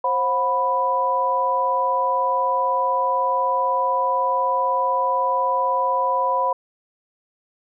sine tone cluster, 530 / 725 / 989 Hz, C5 / F#5 / B5, +22 / -35 / +2 cents, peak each -24 / -27 / -19 dBFS, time 0.04-6.53 s, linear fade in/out 5 ms, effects none

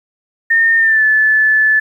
sine tone with pitch glide, 1823 to 1738.7 Hz, A#6 to A6, -39 to -21 cents, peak -8 dBFS, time 0.5-1.8 s, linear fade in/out 10 ms, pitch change -82 cents, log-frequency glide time 0.78-1.04 s, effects 8-bit

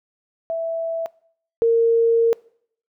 sine tone pair in turn, 659.3 / 460.2 Hz, E5 / A#4, 0 / -22 cents, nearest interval tritone, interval 622 cents, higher first, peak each -21 / -13 dBFS, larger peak second, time 0.5-1.06 / 1.62-2.33 s, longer second, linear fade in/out 0 ms, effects noise-tail reverb RT60 0.6 s tail -23 dB re dry

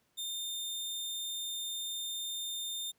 sawtooth tone, 3621 Hz, A7, 49 cents sharp, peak -33 dBFS, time 0.17-2.92 s, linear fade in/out 20 ms, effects pink hiss -74 dBFS RMS until 2.98 s + high-pass 100 Hz 12 dB/octave

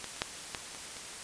clicks, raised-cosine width 0.2 ms, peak -21 / -28 / -11 / -16 / -26 / -26 dBFS, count 6, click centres 0.043 / 0.164 / 0.219 / 0.548 / 0.748 / 0.968 s, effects white hiss -43 dBFS RMS until 1.23 s + resampled to 22050 Hz

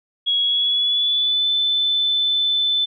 sine tone with pitch glide, 3328 to 3518 Hz, G#7 to A7, +3 to -1 cents, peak -16 dBFS, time 0.26-2.86 s, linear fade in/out 20 ms, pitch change +96 cents, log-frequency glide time 0.41-1.48 s, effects none

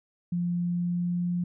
sine tone with pitch glide, 174.61 to 175.93 Hz, F3 to F3, 0 to +13 cents, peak -25 dBFS, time 0.32-1.44 s, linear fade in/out 5 ms, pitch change +13 cents, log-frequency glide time 0.56-1.32 s, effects none

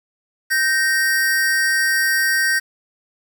square tone pair together, 1554 / 1859.3 Hz, G6 / A#6, -16 / -5 cents, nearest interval minor third, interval 311 cents, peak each -19 dBFS, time 0.5-2.6 s, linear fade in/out 20 ms, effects 7-bit

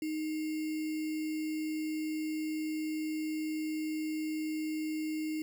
sine tone with sample-and-hold, 311.1 Hz, D#4, in tune, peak -32 dBFS, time 0.02-5.42 s, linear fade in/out 2 ms, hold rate 2450 Hz, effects none

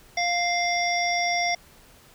harmonic tone, 698.5 Hz, F5, in tune, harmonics 1 / 3 / 5 / 7 / 8, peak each -25 / -26 / -36 / -37 / -29 dBFS, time 0.17-1.55 s, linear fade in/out 5 ms, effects pink hiss -53 dBFS RMS until 2.14 s

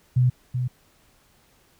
sine tone with echo, 125.5 Hz, B2, 28 cents sharp, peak -15 dBFS, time 0.16-0.3 s, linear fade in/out 10 ms, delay 380 ms, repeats 1, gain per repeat -7 dB, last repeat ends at 0.68 s, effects pink hiss -60 dBFS RMS until 1.79 s

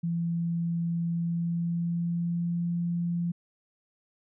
sine tone with pitch glide, 169 to 171.95 Hz, E3 to F3, +43 to -27 cents, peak -26 dBFS, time 0.03-3.32 s, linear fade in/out 10 ms, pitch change +30 cents, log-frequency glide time 1.11-2.7 s, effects none

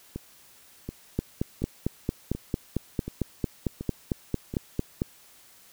two click trains, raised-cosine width 3 ms, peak -12 / -20 dBFS, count 18 / 7, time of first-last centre 1.19-5.019 / 0.16-4.54 s, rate 4.44 / 1.37 Hz, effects white hiss -55 dBFS RMS until 5.72 s

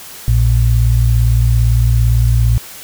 sine tone pair together, 57.65 / 115.3 Hz, A#1 / A#2, -19 / -19 cents, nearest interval octave, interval 1200 cents, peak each -11 dBFS, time 0.28-2.58 s, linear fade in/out 0 ms, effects white hiss -33 dBFS RMS until 2.83 s

